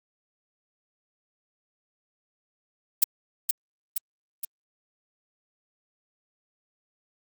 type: noise with echo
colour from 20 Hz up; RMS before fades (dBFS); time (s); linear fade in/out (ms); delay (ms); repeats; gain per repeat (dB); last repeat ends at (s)
violet; -17; 3.02-3.04; 5; 470; 3; -4; 4.45
effects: Opus 48 kbps